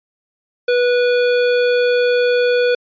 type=tone; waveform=square; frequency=490 Hz; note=B4; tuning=14 cents flat; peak=-13 dBFS; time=0.68-2.75 s; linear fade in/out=5 ms; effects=resampled to 11025 Hz